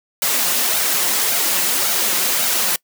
white noise with flanger, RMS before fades -18 dBFS, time 0.22-2.76 s, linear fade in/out 2 ms, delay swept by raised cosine 1.3 to 5.7 ms, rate 1.8 Hz, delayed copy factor +0.55, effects noise-tail reverb RT60 0.1 s tail -24 dB re dry + high-pass 200 Hz 12 dB/octave

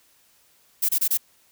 violet noise bursts, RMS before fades -21 dBFS, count 4, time 0.82-1.175 s, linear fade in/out 10 ms, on 70 ms, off 25 ms, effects white hiss -60 dBFS RMS until 1.51 s

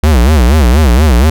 square tone with vibrato, 68.3 Hz, C#2, 25 cents flat, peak -5 dBFS, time 0.03-1.3 s, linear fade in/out 5 ms, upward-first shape sine, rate 4.2 Hz, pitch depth 270 cents each way, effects none

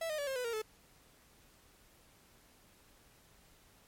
45% pulse tone with pitch steps, 658 / 613.9 / 572.8 / 534.5 / 498.7 / 465.3 / 434.1 Hz, E5 / D#5 / D5 / C5 / B4 / A#4 / A4, -3 / -23 / -43 / +37 / +17 / -3 / -23 cents, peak -35 dBFS, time 0.01-0.619 s, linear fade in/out 5 ms, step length 87 ms, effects pink hiss -64 dBFS RMS until 3.87 s + MP3 64 kbps

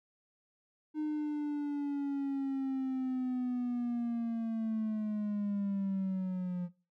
triangle linear sweep, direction down, 306.7 to 176.3 Hz, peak -29 dBFS, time 0.94-6.69 s, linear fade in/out 50 ms, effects noise-tail reverb RT60 0.3 s tail -18 dB re dry + tanh soft clip ceiling -25 dBFS

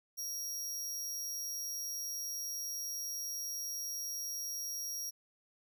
sawtooth tone, 5650 Hz, F8, 19 cents sharp, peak -35 dBFS, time 0.17-5.11 s, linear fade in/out 20 ms, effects none

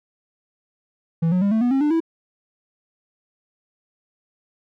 triangle tone with pitch steps, 164.81 / 181.81 / 200.6 / 221.3 / 244.1 / 269.3 / 297.1 / 327.7 Hz, E3 / F#3 / G3 / A3 / B3 / C#4 / D4 / E4, 0 / -30 / +40 / +10 / -20 / -50 / +20 / -10 cents, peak -14 dBFS, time 1.22-2.004 s, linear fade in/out 10 ms, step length 98 ms, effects none

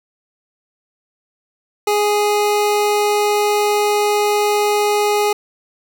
25% pulse tone, 415.3 Hz, G#4, in tune, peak -10 dBFS, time 1.87-5.33 s, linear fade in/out 5 ms, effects none

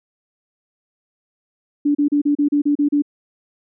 sine tone bursts, 290.4 Hz, D4, 19 cents flat, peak -13 dBFS, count 9, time 1.85-3.022 s, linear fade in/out 10 ms, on 100 ms, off 34 ms, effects none

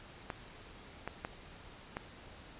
clicks, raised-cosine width 0.5 ms, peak -22 dBFS, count 4, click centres 0.302 / 1.076 / 1.249 / 1.969 s, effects pink hiss -53 dBFS RMS until 2.59 s + resampled to 8000 Hz

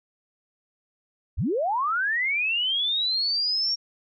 sine linear sweep, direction up, 38.95 to 5588 Hz, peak -22 dBFS, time 1.37-3.76 s, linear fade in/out 20 ms, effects none

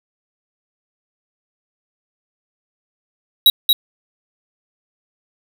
square tone with echo, 3848 Hz, B7, 46 cents flat, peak -7 dBFS, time 3.46-3.5 s, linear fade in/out 2 ms, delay 230 ms, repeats 1, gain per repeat -3 dB, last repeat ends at 3.73 s, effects none

